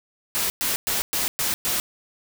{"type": "noise bursts", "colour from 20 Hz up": "white", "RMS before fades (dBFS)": -24, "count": 6, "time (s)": [0.35, 1.8], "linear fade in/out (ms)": 0, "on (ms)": 150, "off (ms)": 110, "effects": []}